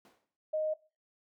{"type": "noise with exponential decay", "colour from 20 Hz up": "brown", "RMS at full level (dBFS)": -46, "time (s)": [0.05, 0.37], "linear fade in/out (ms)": 1, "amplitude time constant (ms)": 68}
{"type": "tone", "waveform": "sine", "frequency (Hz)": 621, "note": "D#5", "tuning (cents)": -3, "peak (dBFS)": -28, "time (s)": [0.53, 0.74], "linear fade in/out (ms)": 10}
{"effects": ["noise-tail reverb RT60 0.3 s tail -18 dB re dry", "high-pass 400 Hz 12 dB/octave"]}